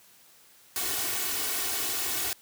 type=noise with comb filter; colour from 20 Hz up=white; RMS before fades=-30 dBFS; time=0.76-2.33 s; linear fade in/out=0 ms; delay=2.7 ms; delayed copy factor=+0.8; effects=white hiss -57 dBFS RMS until 2.41 s + high-pass 80 Hz 12 dB/octave